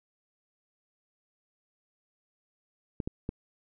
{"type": "clicks", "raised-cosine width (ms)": 3, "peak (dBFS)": -19, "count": 3, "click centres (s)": [3.002, 3.075, 3.291], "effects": []}